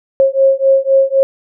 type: beating tone pair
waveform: sine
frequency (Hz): 538 / 541.9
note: C5 / C#5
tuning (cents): +48 / -39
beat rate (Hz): 3.9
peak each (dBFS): -11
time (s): 0.2-1.23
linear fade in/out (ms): 0
effects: none